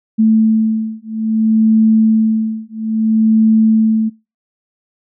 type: beating tone pair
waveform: sine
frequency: 220 / 220.6 Hz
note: A3 / A3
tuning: 0 / +5 cents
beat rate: 0.6 Hz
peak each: -13 dBFS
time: 0.18-4.1 s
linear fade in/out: 20 ms
effects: noise-tail reverb RT60 0.3 s tail -26 dB re dry